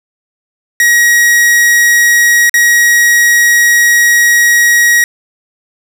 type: tone with dropouts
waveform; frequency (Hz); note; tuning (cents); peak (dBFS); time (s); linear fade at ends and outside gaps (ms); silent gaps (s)
45% pulse; 1900; A#6; +33; -5; 0.8-5.04; 1; 2.495-2.541
effects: none